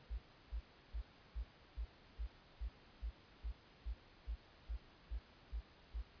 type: tone bursts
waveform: sine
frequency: 55 Hz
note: A1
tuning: in tune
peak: -39 dBFS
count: 15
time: 0.1-6.025 s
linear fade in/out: 20 ms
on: 87 ms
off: 330 ms
effects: pink hiss -64 dBFS RMS until 6.2 s + resampled to 11025 Hz